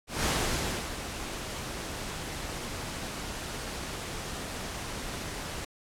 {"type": "noise with ADSR envelope", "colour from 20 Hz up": "pink", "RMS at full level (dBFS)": -27, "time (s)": [0.07, 5.65], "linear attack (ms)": 180, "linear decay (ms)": 650, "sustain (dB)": -10, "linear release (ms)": 7, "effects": ["low-pass 10000 Hz 12 dB/octave", "AAC 64 kbps"]}